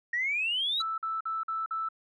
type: exponential sweep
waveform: sine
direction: up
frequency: 1860 to 3998 Hz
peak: -26 dBFS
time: 0.13-0.82 s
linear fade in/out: 5 ms
type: tone bursts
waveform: sine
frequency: 1318.5 Hz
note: E6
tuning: in tune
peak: -29 dBFS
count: 5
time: 0.8-1.888 s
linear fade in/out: 5 ms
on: 180 ms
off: 47 ms
effects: tanh soft clip ceiling -20 dBFS